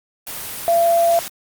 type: tone in noise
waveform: sine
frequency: 679 Hz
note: F5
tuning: 49 cents flat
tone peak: -12 dBFS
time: 0.68-1.19 s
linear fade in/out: 0 ms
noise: white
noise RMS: -29 dBFS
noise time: 0.27-1.28 s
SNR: +14 dB
effects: Opus 32 kbps